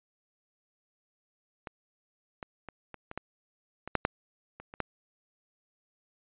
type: clicks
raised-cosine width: 0.5 ms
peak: -23 / -23 / -26 / -27 / -25 / -19 / -23 / -9 / -9 / -29 / -29 / -14 dBFS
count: 12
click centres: 1.672 / 2.428 / 2.687 / 2.943 / 3.114 / 3.176 / 3.876 / 3.953 / 4.051 / 4.6 / 4.739 / 4.803 s
effects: resampled to 8000 Hz